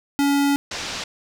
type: tone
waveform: square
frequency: 282.3 Hz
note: C#4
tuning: 32 cents sharp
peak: -17 dBFS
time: 0.19-0.56 s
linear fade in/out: 0 ms
type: low-pass noise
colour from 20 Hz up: white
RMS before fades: -30 dBFS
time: 0.71-1.04 s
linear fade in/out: 5 ms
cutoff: 5900 Hz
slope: 24 dB/octave
effects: none